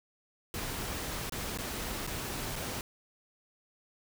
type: noise with dropouts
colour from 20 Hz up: pink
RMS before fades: -37 dBFS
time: 0.54-2.81 s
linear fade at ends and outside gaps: 1 ms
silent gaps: 1.296-1.322 / 1.575-1.586 / 2.067-2.074 / 2.557-2.561 s
effects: none